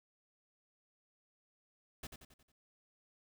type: noise with echo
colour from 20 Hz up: pink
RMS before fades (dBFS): -45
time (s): 2.03-2.07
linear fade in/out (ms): 5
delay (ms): 90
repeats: 5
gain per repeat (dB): -6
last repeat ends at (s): 2.52
effects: none